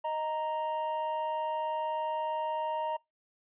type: tone pair together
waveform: triangle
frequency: 622.3 / 931.6 Hz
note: D#5 / A#5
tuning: 0 / -1 cents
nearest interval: perfect fifth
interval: 699 cents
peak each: -33 / -30 dBFS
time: 0.04-2.97 s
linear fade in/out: 10 ms
effects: noise-tail reverb RT60 0.2 s tail -25 dB re dry + resampled to 8000 Hz